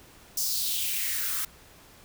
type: noise with high-pass filter sweep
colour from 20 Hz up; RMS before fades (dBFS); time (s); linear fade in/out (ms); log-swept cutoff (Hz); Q
blue; -29; 0.37-1.45; 5; 5800 to 1100; 3.2
effects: pink hiss -53 dBFS RMS until 2.04 s